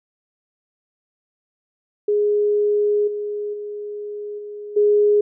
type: tone with level steps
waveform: sine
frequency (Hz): 415.3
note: G#4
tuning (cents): 0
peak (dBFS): -15 / -23 / -27 / -30 / -12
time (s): 2.08-5.21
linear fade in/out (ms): 5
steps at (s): 3.07 / 3.53 / 4.38 / 4.76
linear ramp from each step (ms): 10
effects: none